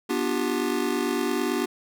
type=chord; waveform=square; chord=G dominant seventh; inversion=first; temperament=just; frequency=245 / 294 / 352.8 / 392 Hz; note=B3 / D4 / F4 / G4; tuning=-14 / +2 / +18 / 0 cents; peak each=-30 dBFS; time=0.09-1.66 s; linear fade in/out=10 ms; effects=none